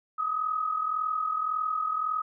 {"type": "tone pair together", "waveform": "sine", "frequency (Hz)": [1227, 1268.8], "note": ["D#6", "D#6"], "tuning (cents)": [-25, 33], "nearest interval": "minor second", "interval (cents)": 58, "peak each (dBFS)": [-33, -27], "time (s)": [0.18, 2.22], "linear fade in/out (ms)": 10, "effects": []}